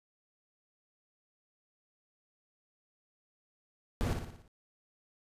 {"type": "noise with echo", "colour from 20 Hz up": "brown", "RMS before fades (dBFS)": -31, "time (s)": [4.01, 4.13], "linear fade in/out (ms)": 0, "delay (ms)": 58, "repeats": 6, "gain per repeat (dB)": -5, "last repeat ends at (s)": 4.478, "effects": ["resampled to 32000 Hz"]}